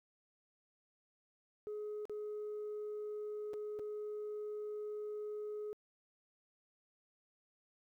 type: tone with dropouts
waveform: sine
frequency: 421.2 Hz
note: G#4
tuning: 24 cents sharp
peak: -38 dBFS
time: 1.67-5.73 s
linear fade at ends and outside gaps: 0 ms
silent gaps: 2.054-2.096 / 3.534-3.539 / 3.79-3.795 s
effects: tanh soft clip ceiling -38 dBFS + 13-bit